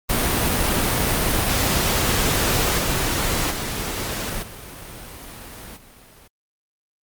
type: noise with level steps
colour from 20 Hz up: pink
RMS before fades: -20 / -22 / -27 / -37 / -47 dBFS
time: 0.09-6.28 s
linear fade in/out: 10 ms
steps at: 2.78 / 3.5 / 4.42 / 5.76 s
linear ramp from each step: 10 ms
effects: Opus 32 kbps